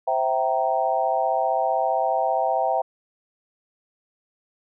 sine chord, C dominant seventh, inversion none, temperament equal with one note detuned, 523.3 / 659.3 / 774.5 / 932.3 Hz, C5 / E5 / G5 / Bb5, 0 / 0 / -21 / 0 cents, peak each -27 / -24 / -23 / -28 dBFS, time 0.07-2.82 s, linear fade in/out 10 ms, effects none

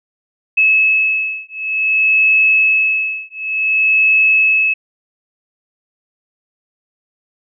sine beating tone pair, 2590 / 2590.55 Hz, E7 / E7, -31 / -31 cents, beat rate 0.55 Hz, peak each -14 dBFS, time 0.57-4.74 s, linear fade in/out 10 ms, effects none

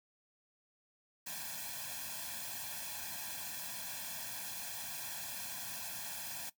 white noise with comb filter, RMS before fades -43 dBFS, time 1.26-6.5 s, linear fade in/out 10 ms, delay 1.2 ms, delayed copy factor +0.9, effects noise-tail reverb RT60 0.1 s tail -17 dB re dry + high-pass 100 Hz 12 dB/octave

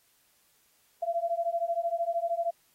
sine beating tone pair, 673 / 686 Hz, E5 / F5, +36 / -31 cents, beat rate 13 Hz, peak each -30 dBFS, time 1.02-2.51 s, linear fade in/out 10 ms, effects white hiss -67 dBFS RMS until 2.74 s + AAC 48 kbps

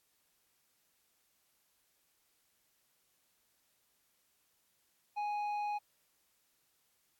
sine tone with tanh clipping, 830.6 Hz, G#5, in tune, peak -35 dBFS, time 5.16-5.79 s, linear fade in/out 20 ms, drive 7 dB, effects white hiss -75 dBFS RMS until 7.19 s + AAC 64 kbps

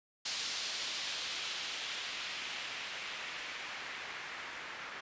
blue noise with low-pass filter sweep, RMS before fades -41 dBFS, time 0.25-5.01 s, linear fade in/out 10 ms, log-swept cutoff 4400 to 1700 Hz, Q 1.3, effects resampled to 16000 Hz

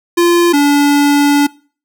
square tone pair in turn, 345.5 / 287.6 Hz, F4 / D4, -19 / -36 cents, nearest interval minor third, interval 317 cents, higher first, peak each -8 dBFS, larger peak neither, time 0.17-0.53 / 0.53-1.47 s, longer second, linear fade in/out 10 ms, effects noise-tail reverb RT60 0.4 s tail -22 dB re dry

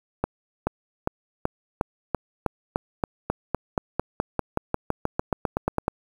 accelerating click train, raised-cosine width 1 ms, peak -8 dBFS, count 26, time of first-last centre 0.24-5.881 s, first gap 430 ms, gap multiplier 0.94, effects 7-bit

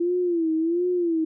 sine tone with vibrato, 338.6 Hz, E4, 46 cents sharp, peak -20 dBFS, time 0-1.25 s, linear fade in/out 10 ms, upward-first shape sine, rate 1.4 Hz, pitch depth 110 cents each way, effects none

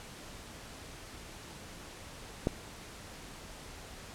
click, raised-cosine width 2 ms, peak -14 dBFS, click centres 2.471 s, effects pink hiss -48 dBFS RMS until 4.14 s + low-pass 10000 Hz 12 dB/octave

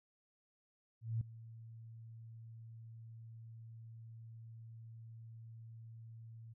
sine tone with ADSR envelope, 113.5 Hz, A#2, 46 cents flat, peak -32 dBFS, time 1.01-6.54 s, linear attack 200 ms, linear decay 4 ms, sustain -18 dB, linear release 18 ms, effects none

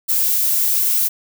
violet noise, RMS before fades -17 dBFS, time 0.08-1.09 s, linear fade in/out 20 ms, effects none

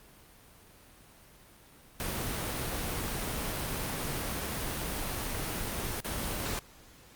pink noise with dropouts, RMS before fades -34 dBFS, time 2-6.59 s, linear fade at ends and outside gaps 0 ms, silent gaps 6.004-6.046 s, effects pink hiss -56 dBFS RMS until 7.15 s + Opus 32 kbps

